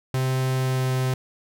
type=tone with pitch glide; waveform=45% pulse; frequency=130.4 to 129.5 Hz; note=C3 to C3; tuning=-5 to -17 cents; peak=-21 dBFS; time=0.14-1.14 s; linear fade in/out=2 ms; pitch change=-12 cents; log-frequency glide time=0.54-0.92 s; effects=none